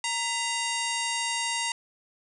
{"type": "harmonic tone with a mistuned harmonic", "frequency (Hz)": 932.3, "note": "A#5", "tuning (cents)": 0, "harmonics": [1, 2, 3, 4, 5, 6, 7, 8, 9, 10], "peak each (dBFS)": [-33, -34, -33, -37, -37, -41, -38, -37, -41, -39], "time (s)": [0.04, 1.72], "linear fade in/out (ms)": 2, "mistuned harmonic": 2, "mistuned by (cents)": 120, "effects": []}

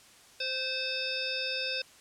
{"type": "harmonic tone with a mistuned harmonic", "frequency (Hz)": 522, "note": "C5", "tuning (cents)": -4, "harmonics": [1, 3, 5, 7, 9, 10], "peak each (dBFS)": [-39, -41, -35, -37, -40, -37], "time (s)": [0.4, 1.82], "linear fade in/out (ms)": 5, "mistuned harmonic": 3, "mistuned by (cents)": -17, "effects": ["white hiss -56 dBFS RMS until 2 s", "low-pass 9000 Hz 12 dB/octave"]}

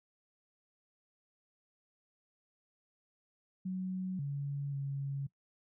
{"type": "tone with pitch steps", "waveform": "sine", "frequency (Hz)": [186, 141.4, 138.8], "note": ["F#3", "C#3", "C#3"], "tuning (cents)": [9, 35, 3], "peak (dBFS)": -34, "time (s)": [3.65, 5.27], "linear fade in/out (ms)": 10, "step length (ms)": 540, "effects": ["noise-tail reverb RT60 0.1 s tail -20 dB re dry"]}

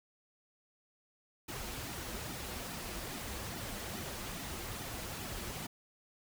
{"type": "noise with flanger", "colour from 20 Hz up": "pink", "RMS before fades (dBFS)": -42, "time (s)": [1.48, 5.67], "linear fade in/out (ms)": 10, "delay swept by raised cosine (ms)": [1.8, 7.4], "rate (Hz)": 2.4, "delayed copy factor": -0.7, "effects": []}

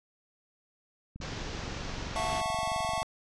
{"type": "click train", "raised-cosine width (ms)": 5, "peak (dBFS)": -30, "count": 44, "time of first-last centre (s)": [1.16, 3.021], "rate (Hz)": 23.1}
{"type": "low-pass noise", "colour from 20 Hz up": "pink", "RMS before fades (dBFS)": -39, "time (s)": [1.21, 2.41], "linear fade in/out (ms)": 5, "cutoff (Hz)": 6500, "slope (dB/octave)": 48}
{"type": "chord", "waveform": "square", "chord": "F# minor seventh", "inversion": "third", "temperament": "equal with one note detuned", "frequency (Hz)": [659.3, 722.3, 880, 1108.7], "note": ["E5", "F#5", "A5", "C#6"], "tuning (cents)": [0, -42, 0, 0], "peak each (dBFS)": -36, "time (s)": [2.16, 3.03], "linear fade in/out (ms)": 0}
{"effects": ["resampled to 24000 Hz"]}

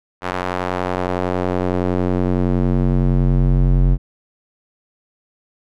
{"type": "tone with band-pass filter sweep", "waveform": "square", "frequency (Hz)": 45.4, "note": "F#1", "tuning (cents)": -32, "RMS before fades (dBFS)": -17, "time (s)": [0.21, 3.98], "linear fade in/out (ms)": 50, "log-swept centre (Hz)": [1200, 94], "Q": 0.88, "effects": []}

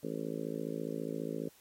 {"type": "harmonic tone", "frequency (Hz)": 54.7, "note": "A1", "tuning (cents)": -9, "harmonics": [3, 4, 5, 6, 7, 8, 9, 10], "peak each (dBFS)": [-43, -43, -41, -45, -44, -42, -45, -48], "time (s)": [0.03, 1.49], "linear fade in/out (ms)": 5, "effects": ["white hiss -63 dBFS RMS until 1.6 s", "AAC 48 kbps"]}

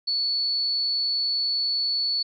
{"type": "tone", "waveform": "sine", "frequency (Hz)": 4435, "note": "C#8", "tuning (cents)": 0, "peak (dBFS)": -22, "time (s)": [0.07, 2.23], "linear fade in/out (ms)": 10, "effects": []}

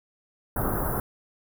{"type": "band-stop noise", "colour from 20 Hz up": "pink", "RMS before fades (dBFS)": -27, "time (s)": [0.56, 1], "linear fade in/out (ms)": 2, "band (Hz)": [1500, 11000], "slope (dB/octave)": 48, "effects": []}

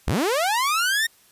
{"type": "linear sweep", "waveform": "sawtooth", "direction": "up", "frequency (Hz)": [32.7, 1864.7], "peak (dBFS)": -16, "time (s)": [0.07, 1.07], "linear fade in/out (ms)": 10, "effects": ["white hiss -56 dBFS RMS until 1.31 s", "resampled to 32000 Hz"]}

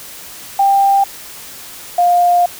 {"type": "tone pair in turn", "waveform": "sine", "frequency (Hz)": [791, 704.7], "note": ["G5", "F5"], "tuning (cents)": [15, 15], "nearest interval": "major second", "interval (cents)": 200, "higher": "first", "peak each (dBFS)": -8, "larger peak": "neither", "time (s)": [[0.59, 1.04], [1.98, 2.46]], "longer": "second", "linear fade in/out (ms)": 5, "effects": ["white hiss -33 dBFS RMS until 2.59 s"]}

